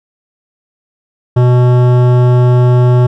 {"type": "tone with hard clipping", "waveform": "sine", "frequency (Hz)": 123.8, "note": "B2", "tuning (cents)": 5, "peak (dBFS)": -7, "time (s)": [1.36, 3.07], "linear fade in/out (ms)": 10, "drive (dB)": 15, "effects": []}